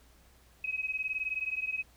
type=beating tone pair; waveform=sine; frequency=2535 / 2554 Hz; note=D#7 / D#7; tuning=+32 / +45 cents; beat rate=19 Hz; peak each=-34 / -35 dBFS; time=0.64-1.83 s; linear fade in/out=5 ms; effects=added 60 Hz sine -61 dBFS peak until 1.96 s + pink hiss -63 dBFS RMS until 1.96 s